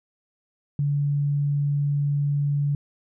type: tone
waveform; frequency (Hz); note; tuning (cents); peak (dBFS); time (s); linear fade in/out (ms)
sine; 143.7; D3; -37; -20; 0.79-2.75; 2
effects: none